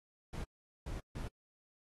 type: noise bursts at uneven times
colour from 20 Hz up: brown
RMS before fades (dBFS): -41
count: 3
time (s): 0.33-0.44 / 0.86-1 / 1.15-1.28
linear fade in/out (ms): 5
effects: AAC 32 kbps